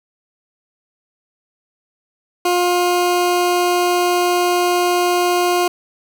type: tone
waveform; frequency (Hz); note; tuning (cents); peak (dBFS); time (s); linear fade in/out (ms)
20% pulse; 354.8; F4; +27; -9; 2.45-5.68; 5
effects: none